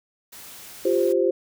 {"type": "noise", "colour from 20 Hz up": "white", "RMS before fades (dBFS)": -42, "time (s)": [0.32, 1.13], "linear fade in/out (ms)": 10}
{"type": "chord", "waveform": "sine", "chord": "F suspended second", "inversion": "none", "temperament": "equal", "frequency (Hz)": [349.2, 392, 523.3], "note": ["F4", "G4", "C5"], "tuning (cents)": [0, 0, 0], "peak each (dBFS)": -22, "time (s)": [0.85, 1.31], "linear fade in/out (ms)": 5}
{"effects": []}